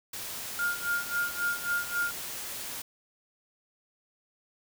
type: noise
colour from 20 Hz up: white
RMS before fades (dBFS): -38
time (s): 0.13-2.82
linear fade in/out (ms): 5
type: tone with tremolo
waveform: sine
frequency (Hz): 1412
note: F6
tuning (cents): +19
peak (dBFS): -25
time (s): 0.59-2.11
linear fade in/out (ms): 0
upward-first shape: sine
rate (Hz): 3.7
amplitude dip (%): 90
effects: none